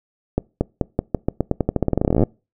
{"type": "accelerating click train", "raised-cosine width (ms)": 2, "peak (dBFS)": -4, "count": 28, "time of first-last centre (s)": [0.38, 2.236], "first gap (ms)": 230, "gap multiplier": 0.88, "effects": ["noise-tail reverb RT60 0.3 s tail -25 dB re dry"]}